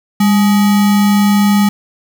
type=tone with sample-and-hold; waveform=sine; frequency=202.6 Hz; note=G#3; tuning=43 cents flat; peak=-7 dBFS; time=0.2-1.69 s; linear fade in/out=5 ms; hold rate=1050 Hz; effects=none